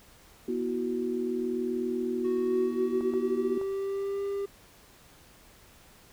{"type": "chord", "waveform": "sine", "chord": "B suspended fourth", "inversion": "none", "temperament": "equal with one note detuned", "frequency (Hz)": [242.4, 329.6, 370], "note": ["B3", "E4", "F#4"], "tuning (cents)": [-32, 0, 0], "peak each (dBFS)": [-32, -36, -30], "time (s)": [0.48, 3.58], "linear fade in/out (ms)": 5}
{"type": "tone with pitch glide", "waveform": "triangle", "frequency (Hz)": [369.7, 398.5], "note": ["F#4", "G4"], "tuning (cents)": [-1, 28], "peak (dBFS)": -27, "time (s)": [2.24, 4.46], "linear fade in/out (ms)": 10, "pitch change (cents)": 129, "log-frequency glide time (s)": [2.4, 4.25]}
{"type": "clicks", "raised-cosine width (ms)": 1, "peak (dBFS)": -29, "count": 3, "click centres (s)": [3.009, 3.138, 3.614]}
{"effects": ["pink hiss -56 dBFS RMS until 6.12 s"]}